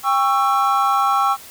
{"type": "chord", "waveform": "triangle", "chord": "C# diminished", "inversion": "second", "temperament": "just", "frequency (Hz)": [798.3, 1108.7, 1330.5], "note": ["G5", "C#6", "E6"], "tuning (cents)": [31, 0, 16], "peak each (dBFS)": -17, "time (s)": [0.03, 1.37], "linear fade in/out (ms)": 50, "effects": ["white hiss -40 dBFS RMS until 1.5 s"]}